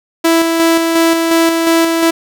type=tone with tremolo; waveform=sawtooth; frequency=330.3 Hz; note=E4; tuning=4 cents sharp; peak=-4 dBFS; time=0.24-2.11 s; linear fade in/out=10 ms; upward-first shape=square; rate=2.8 Hz; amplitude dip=35%; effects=none